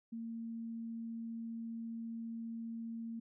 sine tone, 228.7 Hz, A#3, 33 cents flat, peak -40 dBFS, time 0.12-3.2 s, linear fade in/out 10 ms, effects none

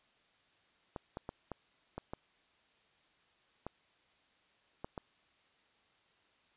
clicks, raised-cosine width 1 ms, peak -26 dBFS, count 9, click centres 0.962 / 1.171 / 1.291 / 1.517 / 1.98 / 2.135 / 3.666 / 4.845 / 4.978 s, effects white hiss -70 dBFS RMS until 6.56 s + resampled to 8000 Hz

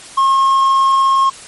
triangle tone, 1078 Hz, C#6, 49 cents flat, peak -7 dBFS, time 0.17-1.3 s, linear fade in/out 10 ms, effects white hiss -35 dBFS RMS until 1.47 s + MP3 48 kbps

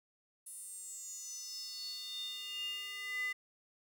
square tone with high-pass filter sweep, 402.6 Hz, G4, 46 cents sharp, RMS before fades -43 dBFS, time 0.46-3.33 s, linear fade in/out 10 ms, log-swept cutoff 10000 to 1900 Hz, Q 8.5, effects none

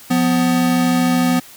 square tone pair together, 176.7 / 249.9 Hz, F3 / B3, +21 / +21 cents, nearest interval tritone, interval 600 cents, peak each -20 / -15 dBFS, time 0.1-1.4 s, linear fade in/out 10 ms, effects white hiss -41 dBFS RMS until 1.56 s

